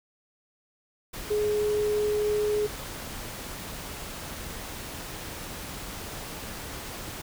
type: tone in noise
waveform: sine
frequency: 420 Hz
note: G#4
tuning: 19 cents sharp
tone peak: -23 dBFS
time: 1.3-2.67 s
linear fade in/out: 10 ms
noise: pink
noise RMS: -38 dBFS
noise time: 1.13-7.22 s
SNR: +12 dB
effects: none